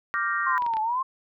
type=chord; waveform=sine; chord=G minor seventh; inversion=second; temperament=equal; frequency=1174.7 / 1396.9 / 1568 / 1864.7 Hz; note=D6 / F6 / G6 / Bb6; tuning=0 / 0 / 0 / 0 cents; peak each=-28 / -29 / -31 / -29 dBFS; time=0.14-0.58 s; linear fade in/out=0 ms
type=linear two-way sweep; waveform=sine; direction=down then up; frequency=1076 to 856 to 1076 Hz; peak=-23 dBFS; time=0.46-1.03 s; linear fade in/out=10 ms; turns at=0.81 s
type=clicks; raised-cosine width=0.3 ms; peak=-23 dBFS; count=4; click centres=0.622 / 0.664 / 0.737 / 0.769 s
effects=none